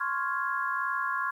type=chord; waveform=sine; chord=Db major seventh; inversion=third; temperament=equal; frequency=1046.5 / 1108.7 / 1396.9 / 1661.2 Hz; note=C6 / Db6 / F6 / Ab6; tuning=0 / 0 / 0 / 0 cents; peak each=-33 dBFS; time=0-1.31 s; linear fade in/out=10 ms; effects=10-bit